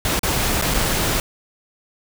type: noise with dropouts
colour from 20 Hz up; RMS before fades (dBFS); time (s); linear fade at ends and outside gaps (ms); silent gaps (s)
pink; -20; 0.05-1.2; 1; 0.193-0.232 / 0.614-0.622 / 0.739-0.743
effects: none